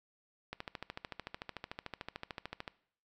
click train, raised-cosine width 0.3 ms, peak -24 dBFS, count 30, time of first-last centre 0.53-2.678 s, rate 13.5 Hz, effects noise-tail reverb RT60 0.6 s tail -20 dB re dry

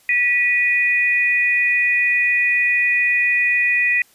sine tone pair together, 1948.8 / 2471 Hz, B6 / D#7, -24 / -13 cents, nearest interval major third, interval 411 cents, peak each -17 dBFS, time 0.09-4.02 s, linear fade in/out 2 ms, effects white hiss -54 dBFS RMS until 4.14 s + resampled to 32000 Hz

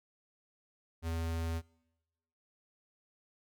square tone, 82.41 Hz, E2, in tune, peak -34 dBFS, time 1.02-1.62 s, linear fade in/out 50 ms, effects noise-tail reverb RT60 1.0 s tail -25 dB re dry

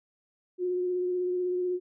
sine tone with vibrato, 361.1 Hz, F#4, 42 cents flat, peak -26 dBFS, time 0.58-1.8 s, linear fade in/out 50 ms, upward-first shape triangle, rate 16 Hz, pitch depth 22 cents each way, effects none

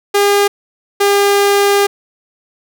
sawtooth tone pair in turn, 404.8 / 402.8 Hz, G#4 / G4, -44 / +47 cents, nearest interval unison, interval 9 cents, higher first, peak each -5 dBFS, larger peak neither, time 0.14-0.48 / 1-1.87 s, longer second, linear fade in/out 10 ms, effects none

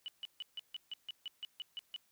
sine tone bursts, 2960 Hz, F#7, in tune, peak -39 dBFS, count 12, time 0.06-1.962 s, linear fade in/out 0 ms, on 21 ms, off 150 ms, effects white hiss -73 dBFS RMS until 2.11 s

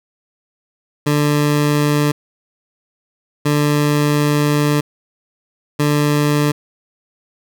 20% pulse tone bursts at uneven times, 147.4 Hz, D3, 7 cents sharp, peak -8 dBFS, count 3, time 1.06-2.12 / 3.45-4.81 / 5.79-6.52 s, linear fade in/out 10 ms, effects none

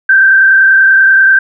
sine tone with frequency modulation, 1565 Hz, G6, 3 cents flat, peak -3 dBFS, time 0.09-1.39 s, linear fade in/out 5 ms, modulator 30.3 Hz, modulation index 1.1, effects none

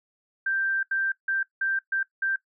sine tone bursts at uneven times, 1572 Hz, G6, 4 cents sharp, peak -23 dBFS, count 6, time 0.46-0.83 / 0.91-1.12 / 1.28-1.43 / 1.61-1.79 / 1.92-2.03 / 2.22-2.36 s, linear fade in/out 5 ms, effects noise-tail reverb RT60 0.1 s tail -17 dB re dry

